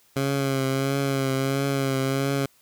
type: tone with vibrato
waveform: 15% pulse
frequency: 136.1 Hz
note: C#3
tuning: 31 cents flat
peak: -16 dBFS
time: 0.16-2.46 s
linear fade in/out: 5 ms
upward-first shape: triangle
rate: 1.5 Hz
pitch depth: 41 cents each way
effects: white hiss -60 dBFS RMS until 2.61 s